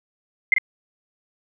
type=tone with echo; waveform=sine; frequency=2093 Hz; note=C7; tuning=in tune; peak=-11 dBFS; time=0.52-0.54 s; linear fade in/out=2 ms; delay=43 ms; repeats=1; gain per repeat=-5 dB; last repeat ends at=0.583 s; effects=none